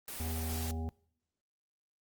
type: noise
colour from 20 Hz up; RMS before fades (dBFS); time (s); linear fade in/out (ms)
white; -42; 0.08-0.71; 0
type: harmonic tone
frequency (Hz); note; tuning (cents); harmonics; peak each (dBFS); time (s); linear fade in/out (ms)
80.8; E2; -34; 1 / 3 / 5 / 7 / 9 / 10; -35 / -42 / -48 / -56 / -51 / -51; 0.2-0.89; 0
effects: noise-tail reverb RT60 0.8 s tail -26 dB re dry + Opus 24 kbps